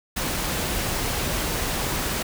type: noise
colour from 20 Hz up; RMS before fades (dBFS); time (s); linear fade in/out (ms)
pink; -26; 0.16-2.23; 10
effects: none